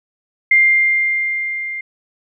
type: tone with level ramp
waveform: sine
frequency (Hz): 2100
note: C7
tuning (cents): +6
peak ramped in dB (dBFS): -7 to -23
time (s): 0.51-1.81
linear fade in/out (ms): 5
effects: none